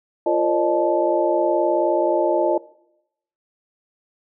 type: tone cluster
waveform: sine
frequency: 346 / 467 / 551 / 610 / 869 Hz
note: F4 / A#4 / C#5 / D#5 / A5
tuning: -16 / +3 / -11 / -34 / -22 cents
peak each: -21 / -27 / -24 / -20 / -24 dBFS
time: 0.26-2.58 s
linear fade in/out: 5 ms
effects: noise-tail reverb RT60 0.8 s tail -20 dB re dry